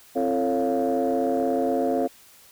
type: tone cluster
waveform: sine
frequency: 264.2 / 340.2 / 445.8 / 553 / 697 Hz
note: C4 / F4 / A4 / C#5 / F5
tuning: +17 / -45 / +23 / -4 / -4 cents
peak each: -25 / -29 / -26 / -26 / -26 dBFS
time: 0.15-2.08 s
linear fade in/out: 20 ms
effects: tanh soft clip ceiling -14 dBFS + white hiss -52 dBFS RMS until 2.51 s